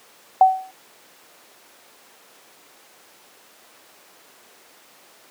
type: tone with exponential decay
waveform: sine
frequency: 756 Hz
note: F#5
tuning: 37 cents sharp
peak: -5 dBFS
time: 0.41-0.71 s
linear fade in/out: 2 ms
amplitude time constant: 65 ms
effects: pink hiss -50 dBFS RMS until 5.3 s + high-pass 400 Hz 12 dB/octave